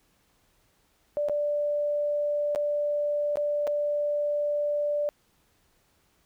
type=tone with dropouts; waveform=sine; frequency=587.3 Hz; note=D5; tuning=in tune; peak=-24 dBFS; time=1.17-5.09 s; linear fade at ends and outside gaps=0 ms; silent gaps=1.286-1.296 / 2.549-2.559 / 3.357-3.371 / 3.67-3.675 s; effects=pink hiss -67 dBFS RMS until 6.25 s